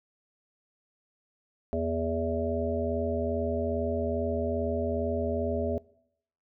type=harmonic tone with a mistuned harmonic; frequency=82.41 Hz; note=E2; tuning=in tune; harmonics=1 / 3 / 5 / 7 / 8; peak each=-33 / -33 / -33 / -33 / -33 dBFS; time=1.73-5.78 s; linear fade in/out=0 ms; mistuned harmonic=3; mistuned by=-24 cents; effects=noise-tail reverb RT60 0.7 s tail -22 dB re dry